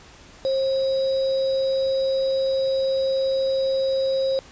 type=tone with sample-and-hold; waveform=sine; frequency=534 Hz; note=C5; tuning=35 cents sharp; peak=-19 dBFS; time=0.45-4.39 s; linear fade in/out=0 ms; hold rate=4410 Hz; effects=pink hiss -47 dBFS RMS until 4.51 s + resampled to 16000 Hz